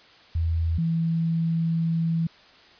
sine tone pair in turn, 82.41 / 164.82 Hz, E2 / E3, 0 / 0 cents, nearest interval octave, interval 1200 cents, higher second, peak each -21 dBFS, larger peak neither, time 0.35-0.78 / 0.78-2.27 s, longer second, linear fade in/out 5 ms, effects white hiss -52 dBFS RMS until 2.79 s + resampled to 11025 Hz

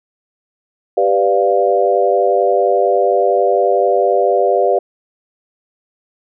sine chord, G dominant seventh, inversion none, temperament equal with one note detuned, 392 / 496.2 / 587.3 / 698.5 Hz, G4 / B4 / D5 / F5, 0 / +8 / 0 / 0 cents, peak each -16 dBFS, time 0.97-4.79 s, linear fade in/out 5 ms, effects none

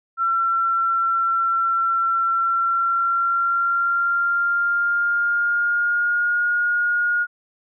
sine tone with pitch glide, 1354 to 1432.9 Hz, E6 to F6, +46 to +44 cents, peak -17 dBFS, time 0.17-7.27 s, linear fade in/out 50 ms, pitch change +98 cents, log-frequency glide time 2.3-6.46 s, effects none

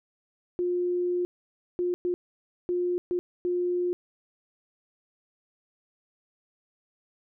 sine tone bursts at uneven times, 355.4 Hz, F4, 30 cents sharp, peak -24 dBFS, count 6, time 0.59-1.25 / 1.79-1.94 / 2.05-2.14 / 2.69-2.98 / 3.11-3.19 / 3.45-3.93 s, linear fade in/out 0 ms, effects none

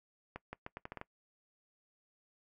accelerating click train, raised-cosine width 0.5 ms, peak -27 dBFS, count 8, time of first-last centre 0.36-1.014 s, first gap 170 ms, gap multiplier 0.79, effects noise-tail reverb RT60 0.1 s tail -21 dB re dry

